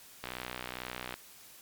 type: click train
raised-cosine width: 0.3 ms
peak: -21 dBFS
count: 57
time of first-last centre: 0.24-1.14 s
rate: 62.2 Hz
effects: white hiss -54 dBFS RMS until 1.61 s + MP3 96 kbps